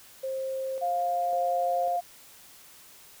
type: tone with tremolo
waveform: sine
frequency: 530 Hz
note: C5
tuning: 22 cents sharp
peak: -29 dBFS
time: 0.23-1.97 s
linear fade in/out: 10 ms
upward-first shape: square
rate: 0.91 Hz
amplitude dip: 45%
type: tone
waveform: sine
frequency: 702 Hz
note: F5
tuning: 9 cents sharp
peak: -25 dBFS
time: 0.81-2.01 s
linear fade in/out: 20 ms
effects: white hiss -52 dBFS RMS until 3.2 s